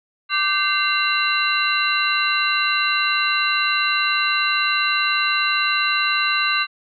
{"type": "tone cluster", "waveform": "sine", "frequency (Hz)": [1180, 1545, 2081, 2755, 3996], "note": ["D6", "G6", "C7", "F7", "B7"], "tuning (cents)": [8, -26, -10, -24, 20], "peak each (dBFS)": [-23, -23, -26, -23, -23], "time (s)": [0.29, 6.67], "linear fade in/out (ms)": 50, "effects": []}